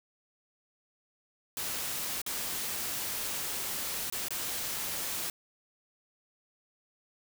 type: noise with dropouts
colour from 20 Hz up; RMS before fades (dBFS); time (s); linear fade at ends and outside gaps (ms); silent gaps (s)
white; -35; 1.57-5.3; 1; 2.217-2.263 / 4.1-4.124 / 4.284-4.306
effects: none